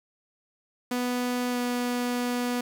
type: tone with pitch glide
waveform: sawtooth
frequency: 246.9 to 244.8 Hz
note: B3 to B3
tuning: 0 to -15 cents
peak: -22 dBFS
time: 0.91-2.61 s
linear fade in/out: 5 ms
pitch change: -15 cents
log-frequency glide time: 1.5-1.58 s
effects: 8-bit